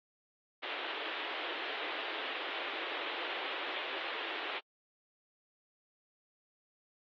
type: band-pass noise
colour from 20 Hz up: white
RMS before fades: -40 dBFS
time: 0.62-4.6 s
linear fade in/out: 20 ms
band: 310 to 3500 Hz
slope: 48 dB/octave
effects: AAC 32 kbps